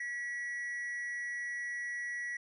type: tone with amplitude modulation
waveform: triangle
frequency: 1936 Hz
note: B6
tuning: 35 cents flat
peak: -32 dBFS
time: 0-2.37 s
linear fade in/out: 5 ms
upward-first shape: sine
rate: 251 Hz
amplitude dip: 45%
effects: resampled to 24000 Hz